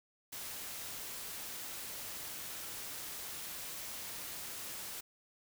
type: noise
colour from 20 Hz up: white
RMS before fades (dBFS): -44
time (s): 0.32-5.01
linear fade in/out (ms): 10
effects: none